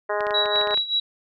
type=harmonic tone; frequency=207.7 Hz; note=G#3; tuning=in tune; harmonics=2 / 3 / 4 / 5 / 6 / 7 / 8 / 9; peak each=-28 / -26 / -31 / -30 / -35 / -34 / -35 / -35 dBFS; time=0.09-0.75 s; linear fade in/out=10 ms
type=clicks; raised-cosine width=0.3 ms; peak=-17 dBFS; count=10; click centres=0.207 / 0.268 / 0.308 / 0.458 / 0.559 / 0.613 / 0.673 / 0.709 / 0.743 / 0.775 s
type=tone with tremolo; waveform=sine; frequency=3891 Hz; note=B7; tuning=27 cents flat; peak=-18 dBFS; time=0.34-1 s; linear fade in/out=5 ms; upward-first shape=sine; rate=5.2 Hz; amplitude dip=80%
effects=none